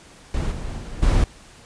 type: noise with level steps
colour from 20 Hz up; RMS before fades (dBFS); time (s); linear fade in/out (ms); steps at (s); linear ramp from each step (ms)
brown; -23 / -29 / -32 / -17; 0.34-1.24; 2; 0.51 / 0.77 / 1.02; 10
effects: pink hiss -47 dBFS RMS until 1.65 s + resampled to 22050 Hz